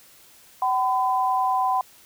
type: tone pair together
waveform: sine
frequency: 761 / 1010 Hz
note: F#5 / B5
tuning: +48 / +39 cents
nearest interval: perfect fourth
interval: 491 cents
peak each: -22 dBFS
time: 0.62-1.81 s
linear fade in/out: 2 ms
effects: white hiss -52 dBFS RMS until 2.05 s